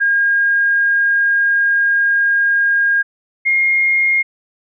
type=tone pair in turn; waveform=sine; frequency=1621 / 2136 Hz; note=G#6 / C7; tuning=-42 / +35 cents; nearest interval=perfect fourth; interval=477 cents; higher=second; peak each=-11 dBFS; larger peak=neither; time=0-3.03 / 3.45-4.23 s; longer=first; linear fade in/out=20 ms; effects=none